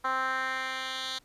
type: tone with band-pass filter sweep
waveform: 10% pulse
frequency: 261.6 Hz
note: C4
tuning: in tune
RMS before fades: -32 dBFS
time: 0.04-1.19 s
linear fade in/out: 10 ms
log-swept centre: 1200 to 3900 Hz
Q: 2.2
effects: pink hiss -64 dBFS RMS until 1.24 s + resampled to 32000 Hz